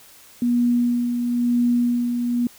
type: tone with tremolo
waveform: sine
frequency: 241.2 Hz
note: B3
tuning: 41 cents flat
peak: -15 dBFS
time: 0.42-2.47 s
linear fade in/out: 2 ms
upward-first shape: sine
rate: 1 Hz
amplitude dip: 45%
effects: white hiss -48 dBFS RMS until 2.58 s